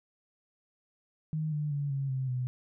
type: tone with pitch steps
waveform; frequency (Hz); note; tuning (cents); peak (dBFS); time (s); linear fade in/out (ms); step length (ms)
sine; 155.8 / 149.37 / 143.2 / 137.29 / 131.62 / 126.18; D#3 / D3 / D3 / C#3 / C3 / B2; +3 / +30 / -43 / -16 / +11 / +38; -29; 1.33-2.47; 0; 190
effects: none